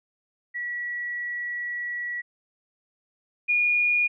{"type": "tone pair in turn", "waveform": "sine", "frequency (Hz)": [1935, 2438], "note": ["B6", "D#7"], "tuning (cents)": [-36, -36], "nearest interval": "major third", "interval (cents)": 400, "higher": "second", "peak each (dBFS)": [-28, -19], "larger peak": "second", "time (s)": [[0.54, 2.22], [3.48, 4.08]], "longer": "first", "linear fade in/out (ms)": 20, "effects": []}